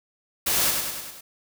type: noise with echo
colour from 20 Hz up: white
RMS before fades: -23 dBFS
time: 0.46-0.71 s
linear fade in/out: 10 ms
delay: 100 ms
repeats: 5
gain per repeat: -4 dB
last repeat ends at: 1.21 s
effects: none